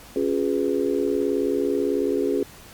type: chord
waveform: sine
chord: C# dominant seventh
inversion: none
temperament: equal with one note detuned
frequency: 277.2 / 355.7 / 415.3 / 493.9 Hz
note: C#4 / E#4 / G#4 / B4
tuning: 0 / +32 / 0 / 0 cents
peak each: -25 / -26 / -23 / -29 dBFS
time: 0.16-2.43 s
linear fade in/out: 2 ms
effects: pink hiss -45 dBFS RMS until 2.73 s + MP3 96 kbps